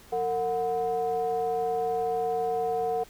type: ring-modulated tone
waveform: triangle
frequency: 138.59 Hz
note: C#3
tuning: in tune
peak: -20 dBFS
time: 0.12-3.04 s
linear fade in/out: 10 ms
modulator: 595 Hz
effects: pink hiss -53 dBFS RMS until 3.09 s